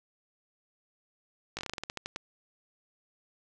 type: slowing click train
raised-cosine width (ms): 0.2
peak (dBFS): -18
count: 13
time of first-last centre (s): 1.57-2.161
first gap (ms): 18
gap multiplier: 1.17
effects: none